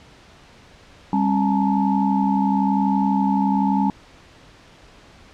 sine tone cluster, 198.4 / 270.3 / 858 / 919 Hz, G3 / C#4 / A5 / A#5, +21 / -44 / -44 / -25 cents, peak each -19 / -22 / -23 / -27 dBFS, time 1.13-3.9 s, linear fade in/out 2 ms, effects pink hiss -48 dBFS RMS until 5.33 s + low-pass 5000 Hz 12 dB/octave

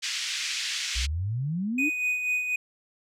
pink band-pass noise, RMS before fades -31 dBFS, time 0.02-1.07 s, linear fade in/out 20 ms, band 2100 to 6800 Hz, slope 24 dB/octave
sine exponential sweep, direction up, 57.2 to 318.3 Hz, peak -26 dBFS, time 0.95-1.9 s, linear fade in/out 20 ms
triangle tone with tremolo, 2489 Hz, D#7, in tune, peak -21 dBFS, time 1.78-2.56 s, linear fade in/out 5 ms, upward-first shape sine, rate 4.1 Hz, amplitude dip 50%
effects none

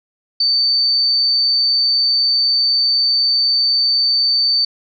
sine tone, 4564 Hz, C#8, 50 cents sharp, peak -12 dBFS, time 0.4-4.65 s, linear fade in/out 5 ms, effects none

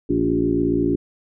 harmonic tone with a mistuned harmonic, 57 Hz, A#1, 38 cents flat, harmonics 1 / 2 / 3 / 4 / 5 / 6 / 7, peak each -31 / -30 / -28 / -30 / -20 / -22 / -26 dBFS, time 0.09-0.96 s, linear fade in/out 10 ms, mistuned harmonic 6, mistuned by +46 cents, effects none

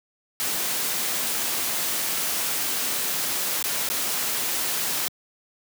white noise with dropouts, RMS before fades -26 dBFS, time 0.4-5.08 s, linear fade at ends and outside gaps 0 ms, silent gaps 3.626-3.64 / 3.889-3.9 s, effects high-pass 150 Hz 12 dB/octave

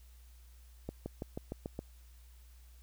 accelerating click train, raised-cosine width 2 ms, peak -25 dBFS, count 7, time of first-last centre 0.89-1.791 s, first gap 170 ms, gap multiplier 0.95, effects added 60 Hz sine -54 dBFS peak until 2.82 s + white hiss -67 dBFS RMS until 2.82 s

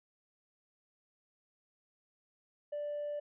sine tone with hard clipping, 587.3 Hz, D5, in tune, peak -36 dBFS, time 2.72-3.2 s, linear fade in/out 10 ms, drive 1 dB, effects resampled to 8000 Hz

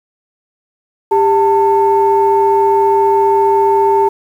sine tone pair together, 397.6 / 892.6 Hz, G4 / A5, +25 / +25 cents, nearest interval octave + major second, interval 1400 cents, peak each -10 dBFS, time 1.11-4.09 s, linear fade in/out 10 ms, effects tanh soft clip ceiling -1 dBFS + 7-bit

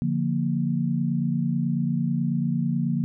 sine chord, Bb major, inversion first, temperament just, 145.68 / 174.81 / 233.1 Hz, D3 / F3 / Bb3, -14 / +2 / 0 cents, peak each -26 dBFS, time 0.02-3.04 s, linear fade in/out 0 ms, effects none

